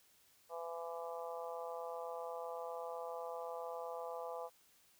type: harmonic tone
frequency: 167.8 Hz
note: E3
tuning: 31 cents sharp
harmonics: 3 / 4 / 5 / 6 / 7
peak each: -45 / -47 / -49 / -51 / -52 dBFS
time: 0.49-4.5 s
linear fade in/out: 50 ms
effects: white hiss -69 dBFS RMS until 4.99 s